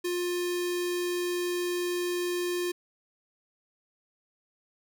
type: tone with notch filter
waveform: square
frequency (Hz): 353.8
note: F4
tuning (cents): +23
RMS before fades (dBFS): -30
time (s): 0.04-2.72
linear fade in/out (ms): 10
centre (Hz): 760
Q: 0.56
effects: none